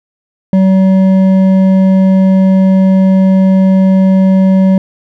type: tone with hard clipping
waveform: sine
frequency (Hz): 190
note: F#3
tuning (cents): +46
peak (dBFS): -6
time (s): 0.53-4.78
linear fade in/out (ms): 2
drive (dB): 7
effects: none